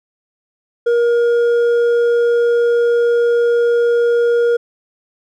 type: tone with hard clipping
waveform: sine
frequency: 473.2 Hz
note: A#4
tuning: 26 cents sharp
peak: -12 dBFS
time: 0.86-4.57 s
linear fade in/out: 10 ms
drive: 4 dB
effects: none